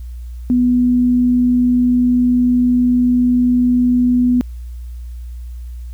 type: tone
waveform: sine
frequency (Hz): 246.9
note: B3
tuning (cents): 0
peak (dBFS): -10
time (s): 0.5-4.41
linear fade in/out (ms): 0
effects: added 60 Hz sine -26 dBFS peak until 5.93 s + white hiss -55 dBFS RMS until 5.93 s